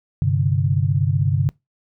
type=chord; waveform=sine; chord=G suspended fourth; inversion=none; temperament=equal; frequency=98 / 130.81 / 146.83 Hz; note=G2 / C3 / D3; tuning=0 / 0 / 0 cents; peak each=-20 / -20 / -20 dBFS; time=0.22-1.49 s; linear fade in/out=0 ms; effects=noise-tail reverb RT60 0.2 s tail -24 dB re dry